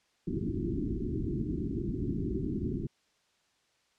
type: low-pass noise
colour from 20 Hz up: white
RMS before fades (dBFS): -33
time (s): 0.27-2.87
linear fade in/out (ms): 5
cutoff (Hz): 380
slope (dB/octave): 96
effects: white hiss -71 dBFS RMS until 3.98 s + low-pass 6000 Hz 12 dB/octave